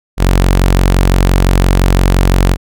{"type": "tone", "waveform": "sawtooth", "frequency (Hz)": 45.83, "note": "F#1", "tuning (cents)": -16, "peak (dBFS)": -3, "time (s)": [0.17, 2.57], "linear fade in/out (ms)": 50, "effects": []}